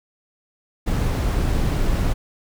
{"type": "noise", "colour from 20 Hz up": "brown", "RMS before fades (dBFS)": -20, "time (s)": [0.86, 2.14], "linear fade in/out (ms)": 20, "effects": []}